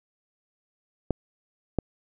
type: clicks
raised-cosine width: 2 ms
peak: -10 dBFS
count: 2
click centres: 1.107 / 1.787 s
effects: none